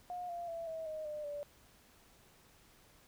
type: tone with pitch steps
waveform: sine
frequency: 716 / 691.6 / 668.1 / 645.3 / 623.3 / 602.1 / 581.6 Hz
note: F5 / F5 / E5 / E5 / D#5 / D5 / D5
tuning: +43 / -17 / +23 / -37 / +3 / +43 / -17 cents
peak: -39 dBFS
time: 0.1-1.43 s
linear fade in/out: 0 ms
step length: 190 ms
effects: pink hiss -64 dBFS RMS until 3.07 s